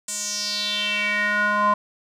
square tone with band-pass filter sweep, 207.7 Hz, G#3, in tune, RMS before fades -23 dBFS, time 0.08-1.74 s, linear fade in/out 5 ms, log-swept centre 8000 to 980 Hz, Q 4.6, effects none

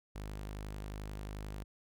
sawtooth tone, 51.3 Hz, G#1, 21 cents flat, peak -37 dBFS, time 0.15-1.64 s, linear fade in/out 10 ms, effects none

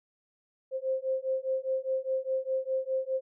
sine beating tone pair, 523.3 / 528.2 Hz, C5 / C5, 0 / +16 cents, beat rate 4.9 Hz, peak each -31 / -31 dBFS, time 0.71-3.21 s, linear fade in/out 50 ms, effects none

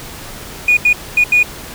triangle tone bursts at uneven times, 2454 Hz, D#7, 25 cents flat, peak -4 dBFS, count 4, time 0.68-0.77 / 0.85-0.93 / 1.17-1.24 / 1.32-1.43 s, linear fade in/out 5 ms, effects tanh soft clip ceiling -4 dBFS + pink hiss -31 dBFS RMS until 1.74 s

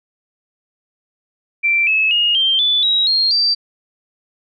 sine tone with pitch steps, 2349 / 2591 / 2859 / 3154 / 3479 / 3838 / 4234 / 4671 Hz, D7 / E7 / F7 / G7 / A7 / A#7 / C8 / D8, 0 / -30 / +40 / +10 / -20 / +50 / +20 / -10 cents, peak -12 dBFS, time 1.63-3.55 s, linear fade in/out 20 ms, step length 240 ms, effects none

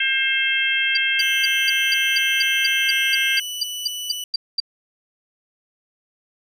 harmonic tone, 532 Hz, C5, 29 cents sharp, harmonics 3 / 4 / 5 / 6, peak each -23 / -23 / -23 / -23 dBFS, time 0-3.4 s, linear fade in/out 5 ms
sine tone bursts, 4716 Hz, D8, 6 cents sharp, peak -17 dBFS, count 16, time 0.95-4.602 s, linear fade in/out 5 ms, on 22 ms, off 220 ms
sawtooth tone with pitch glide, 3020 to 2968 Hz, F#7 to F#7, +35 to +5 cents, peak -24 dBFS, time 1.19-4.24 s, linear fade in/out 2 ms, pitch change -30 cents, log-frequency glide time 2.82-2.92 s
effects none

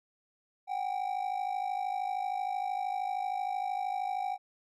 triangle ring-modulated tone, 771 Hz, G5, 29 cents flat, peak -26 dBFS, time 0.67-4.38 s, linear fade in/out 50 ms, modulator 26.5 Hz, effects none

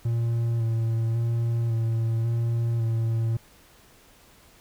triangle tone with vibrato, 115.1 Hz, A#2, 22 cents flat, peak -20 dBFS, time 0.05-3.37 s, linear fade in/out 5 ms, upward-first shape square, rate 0.91 Hz, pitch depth 21 cents each way, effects pink hiss -55 dBFS RMS until 4.6 s

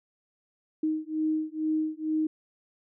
sine beating tone pair, 311.1 / 313.3 Hz, D#4 / D#4, 0 / +12 cents, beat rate 2.2 Hz, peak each -29 dBFS, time 0.83-2.27 s, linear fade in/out 5 ms, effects none

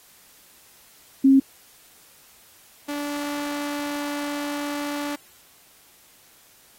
sine / sawtooth tone pair in turn, 270 / 290.1 Hz, C#4 / D4, -45 / -21 cents, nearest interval minor second, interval 124 cents, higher second, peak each -11 / -23 dBFS, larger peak first, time 1.24-1.4 / 2.88-5.16 s, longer second, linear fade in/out 10 ms, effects white hiss -53 dBFS RMS until 6.78 s + AAC 48 kbps

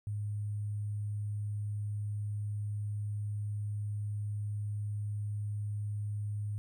sine tone with sample-and-hold, 103.83 Hz, G#2, in tune, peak -33 dBFS, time 0.07-6.58 s, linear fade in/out 0 ms, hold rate 8820 Hz, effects none

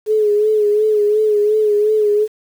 sine tone with vibrato, 423.1 Hz, G#4, 32 cents sharp, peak -11 dBFS, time 0.06-2.28 s, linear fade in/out 50 ms, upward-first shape sine, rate 2.8 Hz, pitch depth 41 cents each way, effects 7-bit

